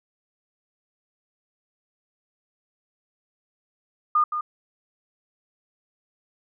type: tone with echo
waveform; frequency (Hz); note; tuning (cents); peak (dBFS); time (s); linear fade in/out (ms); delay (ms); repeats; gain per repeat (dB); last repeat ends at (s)
sine; 1218; D#6; -37; -16; 4.15-4.24; 5; 170; 1; -8; 4.41
effects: none